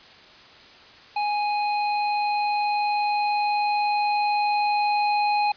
square tone with level ramp, 830.6 Hz, G#5, in tune, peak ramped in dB -23 to -20 dBFS, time 1.16-5.52 s, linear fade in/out 5 ms, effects white hiss -48 dBFS RMS until 5.56 s + resampled to 11025 Hz

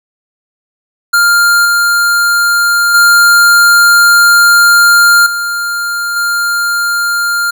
square tone with level steps, 1400 Hz, F6, 4 cents sharp, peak -6 / -8 / -4 / -14 / -11 dBFS, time 1.13-7.51 s, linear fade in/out 10 ms, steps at 1.65 / 2.94 / 5.26 / 6.16 s, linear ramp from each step 5 ms, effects none

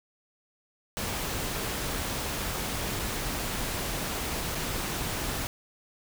pink noise with dropouts, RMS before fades -32 dBFS, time 0.97-5.47 s, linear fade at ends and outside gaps 0 ms, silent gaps 2.992-2.996 / 4.548-4.552 s, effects none

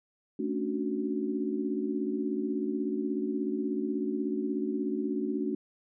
sine chord, D major seventh, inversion second, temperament equal, 220 / 277.2 / 293.7 / 370 Hz, A3 / C#4 / D4 / F#4, 0 / 0 / 0 / 0 cents, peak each -34 dBFS, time 0.39-5.55 s, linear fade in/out 5 ms, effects none

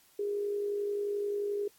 sine tone with amplitude modulation, 408.7 Hz, G#4, 28 cents flat, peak -28 dBFS, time 0.19-1.68 s, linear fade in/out 5 ms, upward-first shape sine, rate 51.4 Hz, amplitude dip 40%, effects white hiss -63 dBFS RMS until 1.78 s + AAC 64 kbps

